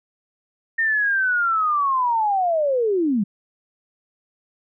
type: linear sweep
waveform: sine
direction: down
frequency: 1835 to 187.4 Hz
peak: -17 dBFS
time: 0.78-3.24 s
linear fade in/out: 10 ms
effects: none